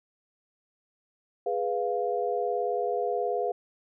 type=chord; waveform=sine; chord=F diminished; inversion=first; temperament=equal; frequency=415.3 / 493.9 / 698.5 Hz; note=Ab4 / Cb5 / F5; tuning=0 / 0 / 0 cents; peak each=-30 dBFS; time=1.46-3.52 s; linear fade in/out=5 ms; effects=none

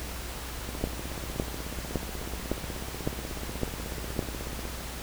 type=two click trains; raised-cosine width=2 ms; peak=-13 / -24 dBFS; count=7 / 66; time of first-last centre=0.84-4.192 / 0.69-4.653 s; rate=1.79 / 16.4 Hz; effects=added 60 Hz sine -39 dBFS peak until 5.02 s + pink hiss -39 dBFS RMS until 5.02 s

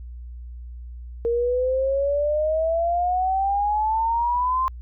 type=exponential sweep; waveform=sine; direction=up; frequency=463.2 to 1054 Hz; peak=-19 dBFS; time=1.25-4.68 s; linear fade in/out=0 ms; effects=added 60 Hz sine -34 dBFS peak until 4.81 s

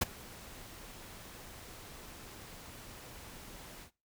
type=noise with ADSR envelope; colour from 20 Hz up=pink; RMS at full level=-27 dBFS; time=0.01-3.91 s; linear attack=10 ms; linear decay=20 ms; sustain=-23 dB; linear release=96 ms; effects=noise-tail reverb RT60 0.3 s tail -21 dB re dry

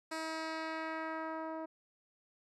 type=tone with low-pass filter sweep; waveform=10% pulse; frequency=320 Hz; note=D#4; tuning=49 cents sharp; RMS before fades=-40 dBFS; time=0.11-1.66 s; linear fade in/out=10 ms; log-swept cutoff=9000 to 740 Hz; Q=1; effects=none

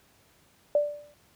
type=tone with exponential decay; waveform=sine; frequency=587.3 Hz; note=D5; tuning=in tune; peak=-17 dBFS; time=0.75-1.14 s; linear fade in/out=2 ms; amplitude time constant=83 ms; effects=pink hiss -62 dBFS RMS until 1.35 s + high-pass 60 Hz 12 dB/octave

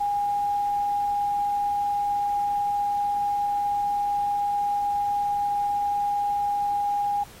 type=tone; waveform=sine; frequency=816 Hz; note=G#5; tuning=31 cents flat; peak=-22 dBFS; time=0-7.24 s; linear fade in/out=10 ms; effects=pink hiss -48 dBFS RMS until 7.4 s + AAC 48 kbps

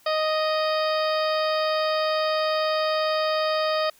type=harmonic tone with a mistuned harmonic; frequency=622.3 Hz; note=D#5; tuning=in tune; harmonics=1 / 2 / 3 / 4 / 5 / 6 / 7 / 8; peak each=-23 / -27 / -34 / -37 / -37 / -36 / -36 / -36 dBFS; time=0.06-3.9 s; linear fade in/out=5 ms; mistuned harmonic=7; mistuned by=+77 cents; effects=white hiss -57 dBFS RMS until 3.99 s

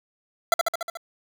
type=tone with echo; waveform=25% pulse; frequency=674 Hz; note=E5; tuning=38 cents sharp; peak=-11 dBFS; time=0.52-0.54 s; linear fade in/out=2 ms; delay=72 ms; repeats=6; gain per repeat=-3 dB; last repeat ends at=0.972 s; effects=none

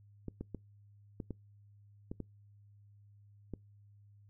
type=clicks; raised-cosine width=3 ms; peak=-27 dBFS; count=8; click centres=0.283 / 0.41 / 0.547 / 1.202 / 1.307 / 2.115 / 2.203 / 3.537 s; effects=noise-tail reverb RT60 0.2 s tail -25 dB re dry + added 102 Hz sine -58 dBFS peak until 4.29 s

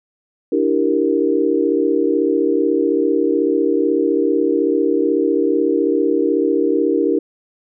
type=chord; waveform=sine; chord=E half-diminished seventh; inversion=third; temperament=equal; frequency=293.7 / 329.6 / 392 / 466.2 Hz; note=D4 / E4 / G4 / Bb4; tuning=0 / 0 / 0 / 0 cents; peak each=-19 dBFS; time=0.52-7.19 s; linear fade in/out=5 ms; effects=none

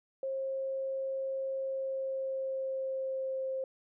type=tone with pitch glide; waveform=sine; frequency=535 to 528.2 Hz; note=C5 to C5; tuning=+38 to +16 cents; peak=-32 dBFS; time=0.23-3.64 s; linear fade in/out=2 ms; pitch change=-22 cents; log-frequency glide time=1.59-3.46 s; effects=none

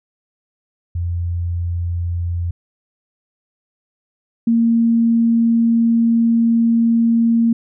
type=tone pair in turn; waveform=sine; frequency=86.4 / 230.7 Hz; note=F2 / A#3; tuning=-18 / -18 cents; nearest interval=octave + perfect fourth; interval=1700 cents; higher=second; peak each=-18 / -11 dBFS; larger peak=second; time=0.95-2.51 / 4.47-7.53 s; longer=second; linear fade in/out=5 ms; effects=none

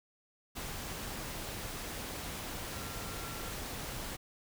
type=tone in noise; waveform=sine; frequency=1364 Hz; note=F6; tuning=41 cents flat; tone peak=-50 dBFS; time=2.72-3.52 s; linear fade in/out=20 ms; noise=pink; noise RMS=-41 dBFS; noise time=0.55-4.17 s; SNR=-12 dB; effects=none

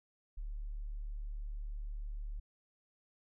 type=tone; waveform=sine; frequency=36.71 Hz; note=D1; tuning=in tune; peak=-38 dBFS; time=0.37-2.4 s; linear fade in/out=10 ms; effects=none

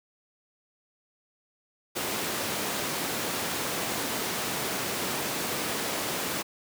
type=high-pass noise; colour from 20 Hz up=pink; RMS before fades=-31 dBFS; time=1.95-6.43 s; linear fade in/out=20 ms; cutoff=200 Hz; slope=12 dB/octave; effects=none

